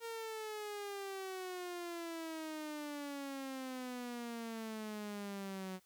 sawtooth exponential sweep, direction down, 464.7 to 185 Hz, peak -38 dBFS, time 0-5.8 s, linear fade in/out 50 ms, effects white hiss -71 dBFS RMS until 5.85 s

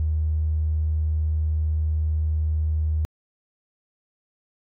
triangle tone, 77.78 Hz, D#2, in tune, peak -16 dBFS, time 0-3.05 s, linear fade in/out 0 ms, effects tanh soft clip ceiling -18 dBFS

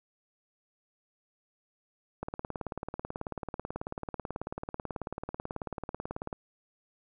click train, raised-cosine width 1 ms, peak -21 dBFS, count 76, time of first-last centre 2.23-6.328 s, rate 18.3 Hz, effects none

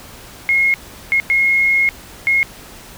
sine tone bursts at uneven times, 2157 Hz, C#7, 48 cents flat, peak -11 dBFS, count 4, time 0.49-0.74 / 1.12-1.2 / 1.3-1.89 / 2.27-2.43 s, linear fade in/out 0 ms, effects pink hiss -38 dBFS RMS until 2.97 s

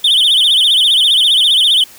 triangle tone with vibrato, 3322 Hz, G#7, in tune, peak -6 dBFS, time 0.04-1.84 s, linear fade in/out 5 ms, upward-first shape sine, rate 15 Hz, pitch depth 190 cents each way, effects white hiss -39 dBFS RMS until 1.98 s

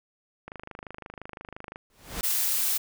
click train, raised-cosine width 0.5 ms, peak -24 dBFS, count 34, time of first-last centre 0.48-1.759 s, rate 25.8 Hz
pink noise with exponential growth, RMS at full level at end -29 dBFS, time 1.9-2.21 s, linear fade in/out 1 ms, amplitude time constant 67 ms
blue noise, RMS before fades -26 dBFS, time 2.23-2.78 s, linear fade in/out 10 ms
effects none

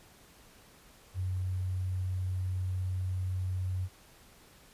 sine tone with sample-and-hold, 92.5 Hz, F#2, in tune, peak -30 dBFS, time 1.14-3.89 s, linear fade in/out 50 ms, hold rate 11025 Hz, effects pink hiss -58 dBFS RMS until 4.73 s + resampled to 32000 Hz

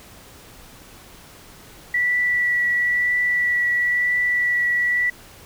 sine tone with vibrato, 1954 Hz, B6, 19 cents flat, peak -17 dBFS, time 1.94-5.1 s, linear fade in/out 5 ms, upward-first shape triangle, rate 1 Hz, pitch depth 13 cents each way, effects pink hiss -45 dBFS RMS until 5.45 s

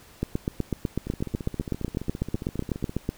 two click trains, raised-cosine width 3 ms, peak -12 / -20 dBFS, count 24 / 28, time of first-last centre 0.23-3.091 / 1.07-2.894 s, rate 8.04 / 14.8 Hz, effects pink hiss -52 dBFS RMS until 3.17 s

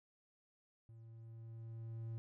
triangle tone with level ramp, 113.7 Hz, A#2, 43 cents flat, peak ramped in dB -53 to -39 dBFS, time 0.89-2.18 s, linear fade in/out 0 ms, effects none

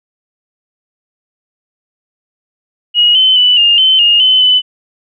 sine tone with pitch steps, 2892 / 3059 / 2976 / 2823 / 3067 / 2843 / 3042 / 3008 Hz, F#7 / G7 / F#7 / F7 / G7 / F7 / F#7 / F#7, -40 / -43 / +9 / +18 / -38 / +30 / +47 / +28 cents, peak -5 dBFS, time 2.94-4.62 s, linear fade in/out 50 ms, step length 210 ms, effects none

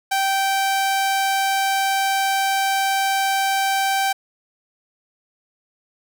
sawtooth tone, 779 Hz, G5, 11 cents flat, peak -14 dBFS, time 0.11-4.13 s, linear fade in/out 10 ms, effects none

